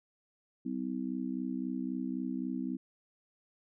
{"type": "harmonic tone", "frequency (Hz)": 63.8, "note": "C2", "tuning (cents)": -43, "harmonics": [3, 4, 5], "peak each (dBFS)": [-39, -35, -40], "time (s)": [0.65, 2.77], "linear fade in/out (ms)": 10, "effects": []}